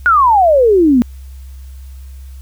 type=exponential sweep; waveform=sine; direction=down; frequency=1480 to 231.3 Hz; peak=-6 dBFS; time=0.06-1.02 s; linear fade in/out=0 ms; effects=added 66 Hz sine -29 dBFS peak until 2.41 s + white hiss -50 dBFS RMS until 2.41 s